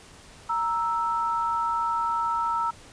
sine tone pair together, 932.3 / 1318.5 Hz, A#5 / E6, 0 / 0 cents, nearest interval tritone, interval 600 cents, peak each -26 dBFS, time 0.49-2.71 s, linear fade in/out 10 ms, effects pink hiss -49 dBFS RMS until 2.92 s + resampled to 22050 Hz

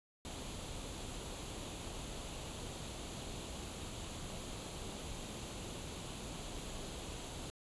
pink noise with comb filter, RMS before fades -45 dBFS, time 0.25-7.5 s, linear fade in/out 0 ms, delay 0.28 ms, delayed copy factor +0.5, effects resampled to 24000 Hz

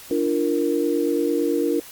sine chord, Bb major, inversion first, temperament equal with one note detuned, 293.7 / 342.6 / 466.2 Hz, D4 / F4 / Bb4, 0 / -33 / 0 cents, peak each -23 dBFS, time 0.11-1.8 s, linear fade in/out 2 ms, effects white hiss -42 dBFS RMS until 1.91 s + Opus 48 kbps

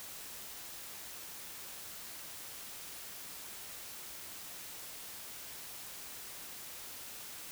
silence, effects white hiss -47 dBFS RMS until 7.51 s

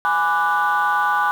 sine chord, G# half-diminished seventh, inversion none, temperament equal with one note detuned, 830.6 / 998.1 / 1174.7 / 1480 Hz, G#5 / B5 / D6 / F#6, 0 / +18 / 0 / 0 cents, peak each -20 / -22 / -20 / -20 dBFS, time 0.05-1.31 s, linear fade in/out 0 ms, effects tanh soft clip ceiling -10 dBFS + 7-bit

